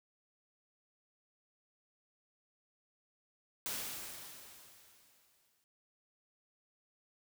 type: noise with exponential decay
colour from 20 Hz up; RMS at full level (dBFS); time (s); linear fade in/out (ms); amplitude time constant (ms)
white; -38; 3.66-5.64; 0; 430
effects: none